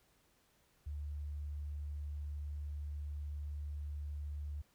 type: tone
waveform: sine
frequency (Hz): 73.42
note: D2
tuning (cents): 0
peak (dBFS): -39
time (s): 0.86-4.62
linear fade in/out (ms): 10
effects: pink hiss -72 dBFS RMS until 4.74 s